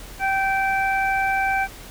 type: harmonic tone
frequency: 777 Hz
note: G5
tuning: 16 cents flat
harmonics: 1 / 2 / 3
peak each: -21 / -24 / -26 dBFS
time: 0.19-1.68 s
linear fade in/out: 50 ms
effects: added 42 Hz sine -41 dBFS peak until 1.9 s + pink hiss -41 dBFS RMS until 1.9 s